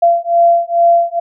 sine beating tone pair, 683 / 685.3 Hz, F5 / F5, -39 / -33 cents, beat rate 2.3 Hz, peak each -11 dBFS, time 0.02-1.2 s, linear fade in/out 10 ms, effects none

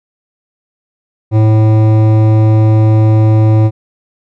triangle tone with hard clipping, 109.1 Hz, A2, 14 cents flat, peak -7 dBFS, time 1.31-3.71 s, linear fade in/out 50 ms, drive 17 dB, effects none

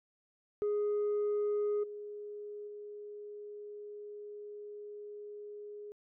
sine tone with level steps, 415.3 Hz, G#4, in tune, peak -27 / -41 / -43 dBFS, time 0.62-5.92 s, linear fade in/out 0 ms, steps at 1.83 / 2.67 s, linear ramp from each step 10 ms, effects tanh soft clip ceiling -28 dBFS

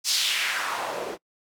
white noise with band-pass filter sweep, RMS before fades -27 dBFS, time 0.04-1.18 s, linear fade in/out 50 ms, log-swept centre 5600 to 350 Hz, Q 2, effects noise-tail reverb RT60 0.1 s tail -25 dB re dry

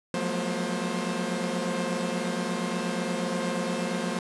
sawtooth tone cluster, 175.8 / 184.2 / 216.5 / 240.1 / 528 Hz, F3 / F#3 / A3 / B3 / C5, +12 / -7 / -28 / -49 / +16 cents, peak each -30 dBFS, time 0.14-4.19 s, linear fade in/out 2 ms, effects resampled to 24000 Hz

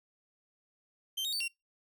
40% pulse tone with pitch steps, 3126 / 3745 / 4551 / 2751 Hz, G7 / A#7 / C#8 / F7, -6 / +7 / +45 / -27 cents, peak -31 dBFS, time 1.17-1.482 s, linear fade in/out 10 ms, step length 78 ms, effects noise-tail reverb RT60 0.2 s tail -26 dB re dry

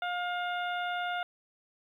harmonic tone, 710 Hz, F5, 28 cents sharp, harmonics 1 / 2 / 3 / 4 / 5, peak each -33 / -35 / -44 / -44 / -44 dBFS, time 0.02-1.23 s, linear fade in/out 2 ms, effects 11-bit

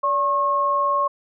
sine tone pair together, 576.3 / 1085 Hz, D5 / C#6, -33 / -37 cents, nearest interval major seventh, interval 1096 cents, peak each -25 / -18 dBFS, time 0.03-1.08 s, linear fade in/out 10 ms, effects none

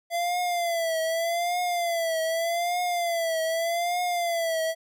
square tone with vibrato, 679 Hz, F5, 49 cents flat, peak -25 dBFS, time 0.1-4.75 s, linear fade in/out 50 ms, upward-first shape triangle, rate 0.83 Hz, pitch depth 100 cents each way, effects none

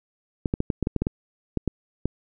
clicks, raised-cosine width 3 ms, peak -10 dBFS, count 12, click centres 0.458 / 0.539 / 0.604 / 0.702 / 0.827 / 0.871 / 0.963 / 1.02 / 1.069 / 1.573 / 1.677 / 2.056 s, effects none

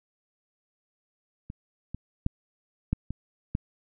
clicks, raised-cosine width 5 ms, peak -25 / -22 / -12 / -12 / -20 / -14 dBFS, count 6, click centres 1.501 / 1.946 / 2.264 / 2.93 / 3.106 / 3.551 s, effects none

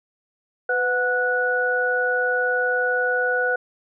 sine tone cluster, 500 / 732 / 1471 Hz, B4 / F#5 / F#6, +21 / -19 / -11 cents, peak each -23 / -28 / -21 dBFS, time 0.69-3.56 s, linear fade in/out 5 ms, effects none

